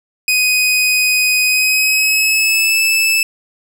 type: tone with pitch glide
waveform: sawtooth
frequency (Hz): 2500 to 2626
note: D#7 to E7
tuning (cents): +8 to -7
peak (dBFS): -8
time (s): 0.28-3.23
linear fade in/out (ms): 2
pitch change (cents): +85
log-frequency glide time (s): 1.44-2.75
effects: none